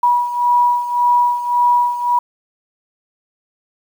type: beating tone pair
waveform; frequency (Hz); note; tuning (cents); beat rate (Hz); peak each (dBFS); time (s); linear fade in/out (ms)
sine; 969 / 970.8; B5 / B5; -33 / -30; 1.8; -13 / -18; 0.03-2.19; 5
effects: 7-bit